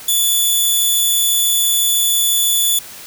10% pulse tone, 3462 Hz, A7, 29 cents flat, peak -5 dBFS, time 0.08-2.79 s, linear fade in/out 5 ms, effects white hiss -35 dBFS RMS until 3.06 s

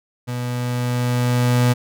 35% pulse tone with level ramp, 123 Hz, B2, 7 cents flat, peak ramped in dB -22 to -11 dBFS, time 0.27-1.74 s, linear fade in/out 20 ms, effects none

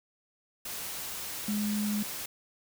sine tone in noise, 209 Hz, G#3, 11 cents sharp, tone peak -28 dBFS, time 1.48-2.03 s, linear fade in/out 5 ms, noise white, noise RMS -38 dBFS, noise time 0.65-2.26 s, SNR +7 dB, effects none

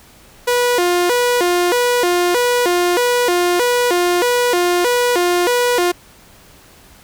sawtooth tone with vibrato, 415.3 Hz, G#4, in tune, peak -9 dBFS, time 0.47-5.92 s, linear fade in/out 10 ms, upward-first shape square, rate 1.6 Hz, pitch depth 280 cents each way, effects pink hiss -45 dBFS RMS until 7.03 s

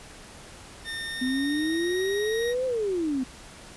25% pulse tone with pitch glide, 1816 to 1881.1 Hz, A#6 to A#6, -46 to +15 cents, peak -28 dBFS, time 0.84-2.55 s, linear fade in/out 50 ms, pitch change +61 cents, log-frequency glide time 1.01-2.05 s
sine exponential two-way sweep, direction up then down, 250 to 523.3 to 250 Hz, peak -24 dBFS, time 1.21-3.24 s, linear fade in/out 10 ms, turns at 2.66 s
effects pink hiss -46 dBFS RMS until 3.76 s + resampled to 24000 Hz

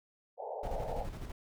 pink band-pass noise, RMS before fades -40 dBFS, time 0.37-1.07 s, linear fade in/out 50 ms, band 440 to 880 Hz, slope 96 dB/octave
brown noise with tremolo, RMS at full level -38 dBFS, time 0.63-1.32 s, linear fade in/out 5 ms, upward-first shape square, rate 12 Hz, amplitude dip 45%
effects none

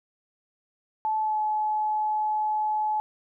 sine tone with pitch glide, 868 to 855.1 Hz, A5 to A5, -24 to -50 cents, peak -23 dBFS, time 1.05-3 s, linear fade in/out 0 ms, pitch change -26 cents, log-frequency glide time 1.18-1.39 s, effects none

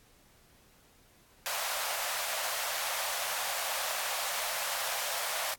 pink high-pass noise, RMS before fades -34 dBFS, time 1.46-5.54 s, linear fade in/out 0 ms, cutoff 570 Hz, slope 48 dB/octave, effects pink hiss -62 dBFS RMS until 5.58 s + AAC 64 kbps

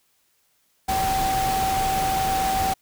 sine tone in noise, 768 Hz, G5, 36 cents flat, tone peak -21 dBFS, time 0.88-2.74 s, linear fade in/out 10 ms, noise pink, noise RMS -28 dBFS, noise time 0.88-2.74 s, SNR +4 dB, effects white hiss -66 dBFS RMS until 2.81 s

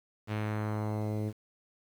sawtooth tone with low-pass filter sweep, 106.6 Hz, G#2, 46 cents sharp, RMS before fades -33 dBFS, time 0.27-1.33 s, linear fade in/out 50 ms, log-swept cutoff 3000 to 400 Hz, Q 1.3, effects 9-bit

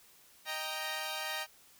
10% pulse chord, Eb major, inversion none, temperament equal, 622.3 / 784 / 932.3 Hz, Eb5 / G5 / Bb5, 0 / 0 / 0 cents, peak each -32 dBFS, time 0.45-1.47 s, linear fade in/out 50 ms, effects white hiss -61 dBFS RMS until 1.79 s

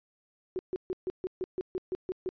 sine tone bursts, 370 Hz, F#4, in tune, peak -29 dBFS, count 11, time 0.56-2.29 s, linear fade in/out 0 ms, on 30 ms, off 140 ms, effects resampled to 11025 Hz

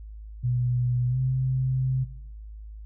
sine tone with pitch glide, 123.47 to 130.21 Hz, B2 to C3, 0 to -8 cents, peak -22 dBFS, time 0.43-2.05 s, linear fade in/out 20 ms, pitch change +92 cents, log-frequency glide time 1.07-1.2 s, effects noise-tail reverb RT60 0.8 s tail -17 dB re dry + added 53 Hz sine -38 dBFS peak until 2.85 s

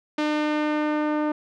sawtooth tone with low-pass filter sweep, 301.8 Hz, D4, 47 cents sharp, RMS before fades -24 dBFS, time 0.18-1.32 s, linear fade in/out 5 ms, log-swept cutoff 3900 to 1200 Hz, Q 0.93, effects none

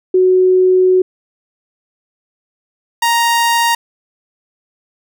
sine / sawtooth tone pair in turn, 370 / 934.1 Hz, F#4 / A#5, 0 / +3 cents, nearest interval octave + major third, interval 1603 cents, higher second, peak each -7 dBFS, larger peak neither, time 0.14-1.02 / 3.02-3.75 s, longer first, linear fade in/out 5 ms, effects none

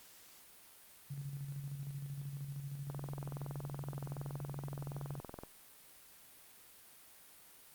sine tone with tremolo, 140.1 Hz, C#3, 19 cents sharp, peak -39 dBFS, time 1.1-5.2 s, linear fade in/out 10 ms, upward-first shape square, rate 13 Hz, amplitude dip 45%
click train, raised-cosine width 1 ms, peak -31 dBFS, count 55, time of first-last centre 2.9-5.435 s, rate 21.3 Hz
effects white hiss -59 dBFS RMS until 7.74 s + Opus 48 kbps

